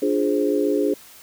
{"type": "chord", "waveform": "sine", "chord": "D half-diminished seventh", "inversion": "none", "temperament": "equal", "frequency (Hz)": [293.7, 349.2, 415.3, 523.3], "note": ["D4", "F4", "Ab4", "C5"], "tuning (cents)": [0, 0, 0, 0], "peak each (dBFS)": [-22, -26, -21, -26], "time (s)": [0.02, 0.94], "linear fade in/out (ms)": 5, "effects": ["white hiss -46 dBFS RMS until 1.22 s"]}